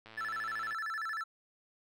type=click train; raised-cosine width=0.3 ms; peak=-35 dBFS; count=75; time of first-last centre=0.06-0.727 s; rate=111 Hz
type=tone with vibrato; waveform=triangle; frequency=1522 Hz; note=F#6; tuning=48 cents sharp; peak=-33 dBFS; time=0.17-1.24 s; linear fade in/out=10 ms; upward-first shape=square; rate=13 Hz; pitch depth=230 cents each way
effects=none